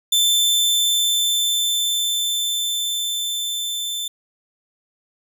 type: tone with level ramp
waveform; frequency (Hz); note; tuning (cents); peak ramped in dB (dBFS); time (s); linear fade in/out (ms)
sawtooth; 3541; A7; +10; -11 to -21; 0.12-4.08; 5
effects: none